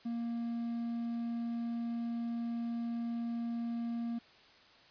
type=tone; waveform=triangle; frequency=233.8 Hz; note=A#3; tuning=5 cents sharp; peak=-32 dBFS; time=0.05-4.19 s; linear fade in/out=10 ms; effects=white hiss -60 dBFS RMS until 4.9 s + resampled to 11025 Hz